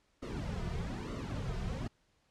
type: noise with flanger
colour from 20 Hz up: brown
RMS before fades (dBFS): -38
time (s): 0.22-1.88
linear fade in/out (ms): 10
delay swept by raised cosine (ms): 1.2 to 3.7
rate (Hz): 1.1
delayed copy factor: -0.85
effects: pink hiss -73 dBFS RMS until 2.3 s + low-pass 7000 Hz 12 dB/octave